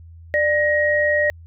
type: tone pair together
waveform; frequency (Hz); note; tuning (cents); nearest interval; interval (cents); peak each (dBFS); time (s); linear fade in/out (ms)
sine; 594 / 1885.8; D5 / A#6; +20 / +20; octave + minor sixth; 2000; -18; 0.34-1.3; 0
effects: added 83 Hz sine -39 dBFS peak until 1.46 s